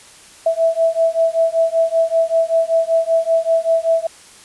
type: beating tone pair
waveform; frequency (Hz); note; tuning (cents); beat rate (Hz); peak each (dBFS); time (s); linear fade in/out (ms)
sine; 655 / 660.2; E5 / E5; -11 / +2; 5.2; -16; 0.46-4.07; 5
effects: white hiss -43 dBFS RMS until 4.44 s + resampled to 24000 Hz